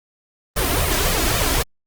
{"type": "noise with flanger", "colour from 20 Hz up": "pink", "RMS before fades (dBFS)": -19, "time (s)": [0.56, 1.63], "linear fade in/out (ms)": 10, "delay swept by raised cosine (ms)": [1.6, 3.1], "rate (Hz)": 3.7, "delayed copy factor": 0.75, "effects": ["Opus 32 kbps"]}